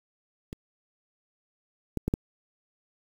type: clicks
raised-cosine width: 3 ms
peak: -25 / -15 / -13 / -11 dBFS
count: 4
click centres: 0.529 / 1.973 / 2.08 / 2.139 s
effects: 7-bit